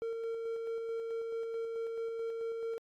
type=tone with tremolo; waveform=triangle; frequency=456.6 Hz; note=A#4; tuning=36 cents flat; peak=-32 dBFS; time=0.02-2.78 s; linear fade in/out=0 ms; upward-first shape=square; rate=4.6 Hz; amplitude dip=25%; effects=AAC 64 kbps